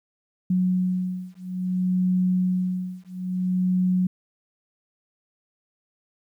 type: beating tone pair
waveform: sine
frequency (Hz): 182.9 / 183.49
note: F#3 / F#3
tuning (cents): -20 / -14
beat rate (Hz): 0.59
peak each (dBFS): -24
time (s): 0.5-4.07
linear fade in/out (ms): 5
effects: 10-bit